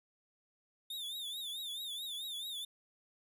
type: tone with vibrato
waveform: 45% pulse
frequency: 3600 Hz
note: A7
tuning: 39 cents sharp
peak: -39 dBFS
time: 0.9-2.65 s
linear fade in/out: 5 ms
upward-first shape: triangle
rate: 4.6 Hz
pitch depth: 130 cents each way
effects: none